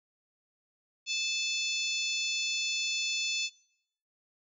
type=harmonic tone; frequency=873 Hz; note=A5; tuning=14 cents flat; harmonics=3 / 4 / 5 / 6 / 7 / 8; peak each=-33 / -35 / -37 / -39 / -40 / -41 dBFS; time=1.06-3.5 s; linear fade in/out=50 ms; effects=noise-tail reverb RT60 0.7 s tail -21 dB re dry